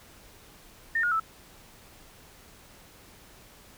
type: tone with pitch steps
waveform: sine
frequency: 1819 / 1434 / 1315 Hz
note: A#6 / F6 / E6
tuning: -43 / +45 / -5 cents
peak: -23 dBFS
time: 0.95-1.199 s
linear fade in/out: 5 ms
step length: 83 ms
effects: pink hiss -53 dBFS RMS until 3.77 s

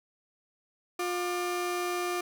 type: tone pair together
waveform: 30% pulse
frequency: 355.3 / 1195 Hz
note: F4 / D6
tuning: +30 / +30 cents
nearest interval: octave + major sixth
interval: 2100 cents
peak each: -28 / -32 dBFS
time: 0.99-2.21 s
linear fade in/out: 5 ms
effects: none

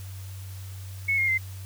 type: tone with pitch steps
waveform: sine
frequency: 2200 / 2137 / 2077 Hz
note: C#7 / C7 / C7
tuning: -14 / +36 / -13 cents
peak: -21 dBFS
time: 1.08-1.38 s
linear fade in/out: 10 ms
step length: 100 ms
effects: added 95 Hz sine -36 dBFS peak until 1.65 s + white hiss -49 dBFS RMS until 1.65 s

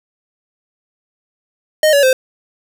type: tone with pitch steps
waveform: square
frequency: 618 / 566.7 / 519.7 Hz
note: D#5 / C#5 / C5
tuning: -12 / +38 / -12 cents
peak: -9 dBFS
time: 1.83-2.13 s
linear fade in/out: 2 ms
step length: 100 ms
effects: 8-bit

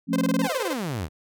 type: chord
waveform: sine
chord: F augmented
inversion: none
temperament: just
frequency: 174.61 / 218.3 / 272.8 Hz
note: F3 / A3 / C#4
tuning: 0 / -13 / -28 cents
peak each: -26 / -26 / -24 dBFS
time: 0.07-0.49 s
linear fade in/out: 50 ms
type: tone bursts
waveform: sawtooth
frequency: 518 Hz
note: C5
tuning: 17 cents flat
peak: -22 dBFS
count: 12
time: 0.13-0.732 s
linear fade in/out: 2 ms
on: 30 ms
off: 22 ms
type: exponential sweep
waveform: sawtooth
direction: down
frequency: 1027 to 69.3 Hz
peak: -23 dBFS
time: 0.4-1.09 s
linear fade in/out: 50 ms
effects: none

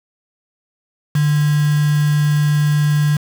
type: tone with quantisation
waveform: sine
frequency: 148.6 Hz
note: D3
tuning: 21 cents sharp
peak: -12 dBFS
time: 1.15-3.17 s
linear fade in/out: 5 ms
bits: 4
effects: none

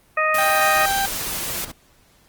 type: harmonic tone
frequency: 622.3 Hz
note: D#5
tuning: in tune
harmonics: 1 / 2 / 3 / 4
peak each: -23 / -20 / -22 / -25 dBFS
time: 0.17-0.86 s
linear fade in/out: 5 ms
type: noise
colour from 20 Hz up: white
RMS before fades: -27 dBFS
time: 0.34-1.65 s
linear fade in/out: 5 ms
type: tone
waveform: 30% pulse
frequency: 786 Hz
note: G5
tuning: 4 cents sharp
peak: -17 dBFS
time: 0.38-1.06 s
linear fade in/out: 5 ms
type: noise with tremolo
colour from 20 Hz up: pink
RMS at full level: -34 dBFS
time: 0.76-1.72 s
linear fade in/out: 10 ms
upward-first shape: sine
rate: 14 Hz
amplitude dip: 40%
effects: pink hiss -56 dBFS RMS until 2.28 s + Opus 32 kbps

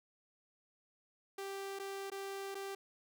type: tone with dropouts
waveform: sawtooth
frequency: 392.3 Hz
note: G4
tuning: 1 cent sharp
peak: -37 dBFS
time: 1.38-2.75 s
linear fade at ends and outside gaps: 5 ms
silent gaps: 1.79-1.796 / 2.101-2.117 / 2.546-2.551 s
effects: none

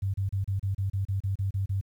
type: tone bursts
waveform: sine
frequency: 97.6 Hz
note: G2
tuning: 7 cents flat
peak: -25 dBFS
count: 12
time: 0.02-1.812 s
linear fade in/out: 10 ms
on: 120 ms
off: 32 ms
effects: 10-bit

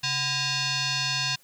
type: tone with frequency modulation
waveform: sine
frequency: 740 Hz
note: F#5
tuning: in tune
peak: -24 dBFS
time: 0.03-1.36 s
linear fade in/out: 10 ms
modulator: 877 Hz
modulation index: 5.9
effects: white hiss -59 dBFS RMS until 1.43 s

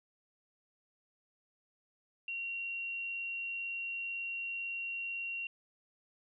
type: tone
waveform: sine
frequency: 2749 Hz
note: F7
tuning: 28 cents flat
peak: -36 dBFS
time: 2.28-5.47 s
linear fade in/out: 2 ms
effects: none

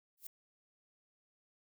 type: noise with exponential growth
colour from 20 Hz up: violet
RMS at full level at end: -41 dBFS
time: 0.17-0.27 s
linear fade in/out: 5 ms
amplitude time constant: 20 ms
effects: none

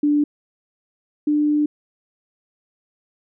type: tone pair in turn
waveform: sine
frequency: 293.8 / 297.6 Hz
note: D4 / D4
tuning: +1 / +23 cents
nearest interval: unison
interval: 22 cents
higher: second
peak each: -14 / -15 dBFS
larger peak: first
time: 0.03-0.24 / 1.27-1.66 s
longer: second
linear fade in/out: 5 ms
effects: none

